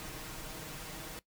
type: noise with comb filter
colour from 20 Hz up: pink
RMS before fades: -44 dBFS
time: 0-1.19 s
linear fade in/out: 0 ms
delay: 6.4 ms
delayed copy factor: +0.6
effects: noise-tail reverb RT60 0.1 s tail -18 dB re dry